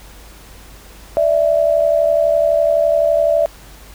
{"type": "tone pair together", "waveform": "sine", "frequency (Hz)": [587.3, 659.2], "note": ["D5", "E5"], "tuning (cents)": [0, 0], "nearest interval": "major second", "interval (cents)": 200, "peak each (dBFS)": -14, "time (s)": [1.17, 3.46], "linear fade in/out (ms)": 0, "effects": ["added 50 Hz sine -40 dBFS peak until 3.94 s", "pink hiss -42 dBFS RMS until 3.94 s"]}